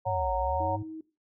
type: chord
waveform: sine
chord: F# major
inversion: second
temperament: just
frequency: 555 / 740 / 925 Hz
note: C#5 / F#5 / A#5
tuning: +2 / 0 / -14 cents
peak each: -31 dBFS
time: 0.05-0.77 s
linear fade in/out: 20 ms
type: linear two-way sweep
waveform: sine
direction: down then up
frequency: 110 to 51.91 to 108.1 Hz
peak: -33 dBFS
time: 0.06-0.83 s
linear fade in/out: 10 ms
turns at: 0.33 s
type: tone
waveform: sine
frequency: 317.8 Hz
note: D#4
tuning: 37 cents sharp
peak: -37 dBFS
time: 0.6-1.01 s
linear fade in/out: 5 ms
effects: noise-tail reverb RT60 0.3 s tail -18 dB re dry